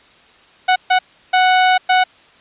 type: tone bursts at uneven times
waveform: sawtooth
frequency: 740 Hz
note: F#5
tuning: in tune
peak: -6 dBFS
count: 4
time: 0.68-0.76 / 0.9-0.99 / 1.33-1.78 / 1.89-2.04 s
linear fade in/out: 10 ms
effects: white hiss -48 dBFS RMS until 2.4 s + resampled to 8000 Hz